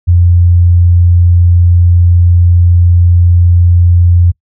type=tone; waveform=sine; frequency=87.31 Hz; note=F2; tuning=in tune; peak=-3 dBFS; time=0.07-4.32 s; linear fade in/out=20 ms; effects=noise-tail reverb RT60 0.1 s tail -23 dB re dry